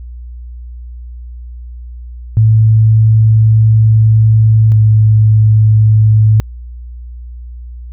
sine tone pair in turn, 110.2 / 108.43 Hz, A2 / A2, +3 / -25 cents, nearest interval unison, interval 28 cents, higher first, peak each -4 dBFS, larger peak neither, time 2.37-4.72 / 4.72-6.4 s, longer first, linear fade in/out 0 ms, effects added 60 Hz sine -25 dBFS peak until 7.92 s

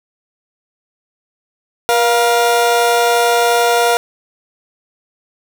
30% pulse tone pair together, 477 / 699.8 Hz, A#4 / F5, +40 / +3 cents, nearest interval perfect fifth, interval 663 cents, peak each -11 dBFS, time 1.89-3.97 s, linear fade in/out 0 ms, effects none

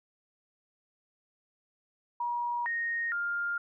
sine tone with pitch steps, 957 / 1860 / 1403 Hz, A#5 / A#6 / F6, +45 / -4 / +8 cents, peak -29 dBFS, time 2.2-3.58 s, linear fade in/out 5 ms, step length 460 ms, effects none

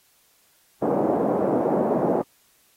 white band-pass noise, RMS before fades -22 dBFS, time 0.82-2.22 s, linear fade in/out 5 ms, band 170 to 680 Hz, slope 24 dB/octave, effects white hiss -61 dBFS RMS until 2.76 s + AAC 48 kbps

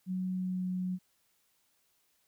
sine tone with pitch glide, 185 to 183.3 Hz, F#3 to F#3, 0 to -16 cents, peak -31 dBFS, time 0.06-0.99 s, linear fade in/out 50 ms, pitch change -16 cents, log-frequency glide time 0.3-0.68 s, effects white hiss -73 dBFS RMS until 2.27 s

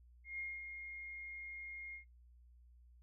sine tone with ADSR envelope, 2136 Hz, C7, 35 cents sharp, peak -39 dBFS, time 0.24-2.05 s, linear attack 150 ms, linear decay 220 ms, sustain -6 dB, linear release 110 ms, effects noise-tail reverb RT60 0.2 s tail -26 dB re dry + added 60 Hz sine -60 dBFS peak until 3.02 s

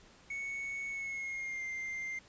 triangle tone with pitch glide, 2217 to 2096 Hz, C#7 to C7, 0 to +2 cents, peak -35 dBFS, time 0.3-2.19 s, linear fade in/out 5 ms, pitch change -98 cents, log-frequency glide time 0.89-1.66 s, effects pink hiss -60 dBFS RMS until 2.28 s + resampled to 16000 Hz

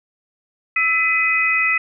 sine tone cluster, 1313 / 2007 / 2517 Hz, E6 / B6 / D#7, -7 / +27 / +19 cents, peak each -24 / -18 / -18 dBFS, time 0.76-1.78 s, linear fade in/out 5 ms, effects none

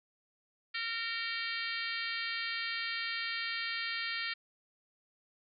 harmonic tone with a mistuned harmonic, 460 Hz, A#4, 23 cents flat, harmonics 3 / 4 / 5 / 6 / 7 / 8 / 9 / 10, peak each -43 / -39 / -40 / -45 / -43 / -46 / -44 / -45 dBFS, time 0.74-4.34 s, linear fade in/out 10 ms, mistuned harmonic 7, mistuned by -24 cents, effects none

